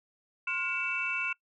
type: tone cluster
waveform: sine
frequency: 1056 / 1426 / 2267 / 2664 Hz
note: C6 / F6 / C#7 / E7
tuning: +16 / +36 / +38 / +18 cents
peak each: -40 / -35 / -36 / -31 dBFS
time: 0.47-1.33 s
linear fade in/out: 5 ms
effects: noise-tail reverb RT60 0.1 s tail -24 dB re dry + tanh soft clip ceiling -19 dBFS